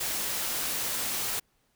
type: noise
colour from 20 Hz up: white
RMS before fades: -31 dBFS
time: 0-1.4 s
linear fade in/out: 10 ms
effects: pink hiss -71 dBFS RMS until 1.75 s